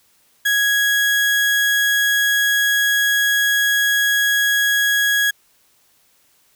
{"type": "tone", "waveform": "35% pulse", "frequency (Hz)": 1660, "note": "G#6", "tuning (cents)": -1, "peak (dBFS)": -13, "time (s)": [0.45, 5.31], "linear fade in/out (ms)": 10, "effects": ["white hiss -58 dBFS RMS until 6.55 s"]}